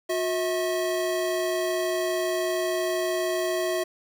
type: tone pair together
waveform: square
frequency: 361.8 / 644.7 Hz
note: F#4 / E5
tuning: -39 / -39 cents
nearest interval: minor seventh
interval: 1000 cents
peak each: -28 dBFS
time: 0.09-3.84 s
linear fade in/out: 10 ms
effects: 8-bit